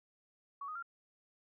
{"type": "tone with pitch steps", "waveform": "sine", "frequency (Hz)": [1123, 1246, 1382.6], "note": ["C#6", "D#6", "F6"], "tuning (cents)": [22, 2, -18], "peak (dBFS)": -40, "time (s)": [0.61, 0.826], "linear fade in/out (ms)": 5, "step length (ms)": 72, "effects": []}